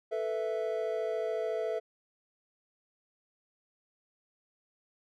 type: chord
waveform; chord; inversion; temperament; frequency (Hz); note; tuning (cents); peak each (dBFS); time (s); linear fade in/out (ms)
triangle; A suspended second; none; equal; 440 / 493.9 / 659.3; A4 / B4 / E5; 0 / 0 / 0; -32 / -35 / -32; 0.11-1.8; 20
effects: none